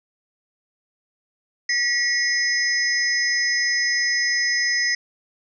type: tone cluster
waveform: sine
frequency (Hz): 1927 / 2170 / 5100 / 6170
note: B6 / C#7 / D#8 / G8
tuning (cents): -43 / -37 / +42 / -28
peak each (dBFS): -21 / -30 / -23 / -29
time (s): 1.69-4.95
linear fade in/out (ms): 5
effects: none